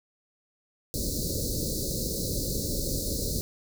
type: band-stop noise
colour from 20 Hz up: pink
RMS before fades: -30 dBFS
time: 0.94-3.41 s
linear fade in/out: 0 ms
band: 580 to 4000 Hz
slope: 96 dB/octave
effects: none